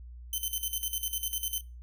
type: tone with tremolo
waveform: 5% pulse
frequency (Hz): 3068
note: G7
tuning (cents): -38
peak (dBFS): -21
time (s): 0.33-1.61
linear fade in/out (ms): 2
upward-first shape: square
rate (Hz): 10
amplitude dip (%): 75
effects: noise-tail reverb RT60 0.3 s tail -23 dB re dry + added 60 Hz sine -43 dBFS peak until 1.82 s